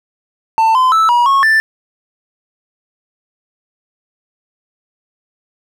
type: tone with pitch steps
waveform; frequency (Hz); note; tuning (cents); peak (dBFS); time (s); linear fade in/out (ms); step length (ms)
triangle; 893 / 1025 / 1314 / 961 / 1096 / 1769; A5 / C6 / E6 / B5 / C#6 / A6; +25 / -36 / -6 / -48 / -20 / +9; -6; 0.58-1.6; 0; 170
effects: none